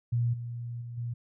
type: tone with level steps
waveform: sine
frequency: 119 Hz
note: A#2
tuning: 36 cents sharp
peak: -24 / -34 / -37 / -31 dBFS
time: 0.12-1.14 s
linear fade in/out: 10 ms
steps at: 0.33 / 0.81 / 0.97 s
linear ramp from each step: 10 ms
effects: none

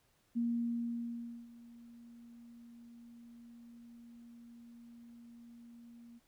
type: tone with ADSR envelope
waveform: sine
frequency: 235.2 Hz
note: A#3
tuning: 16 cents sharp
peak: -30 dBFS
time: 0.35-6.2 s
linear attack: 24 ms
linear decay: 1100 ms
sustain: -22 dB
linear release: 30 ms
effects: pink hiss -73 dBFS RMS until 6.27 s

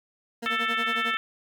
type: tone with tremolo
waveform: 20% pulse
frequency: 232.9 Hz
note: A#3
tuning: 1 cent flat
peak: -26 dBFS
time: 0.42-1.15 s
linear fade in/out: 10 ms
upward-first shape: sine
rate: 11 Hz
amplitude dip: 90%
type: harmonic tone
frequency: 442.8 Hz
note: A4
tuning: 11 cents sharp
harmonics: 3 / 4 / 5 / 6 / 7 / 8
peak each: -28 / -30 / -32 / -34 / -35 / -36 dBFS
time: 0.46-1.17 s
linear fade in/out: 0 ms
effects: none

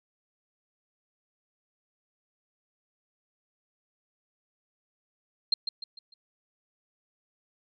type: tone with echo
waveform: sine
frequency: 4186 Hz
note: C8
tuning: in tune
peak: -19 dBFS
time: 5.52-5.54 s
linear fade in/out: 5 ms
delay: 150 ms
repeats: 4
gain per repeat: -8 dB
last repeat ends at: 6.14 s
effects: none

